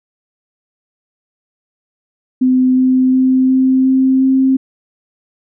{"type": "tone with pitch steps", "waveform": "sine", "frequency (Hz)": [256.2, 257.8, 259.5, 261.1, 262.8, 264.5], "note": ["C4", "C4", "C4", "C4", "C4", "C4"], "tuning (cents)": [-36, -26, -14, -3, 8, 19], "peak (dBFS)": -8, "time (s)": [2.41, 4.57], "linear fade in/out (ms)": 10, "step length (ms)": 360, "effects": []}